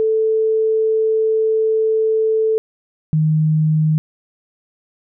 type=tone pair in turn; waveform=sine; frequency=440 / 155.56 Hz; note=A4 / D#3; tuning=0 / 0 cents; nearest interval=octave + tritone; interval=1800 cents; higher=first; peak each=-13 / -12 dBFS; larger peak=second; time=0-2.58 / 3.13-3.98 s; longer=first; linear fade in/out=0 ms; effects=none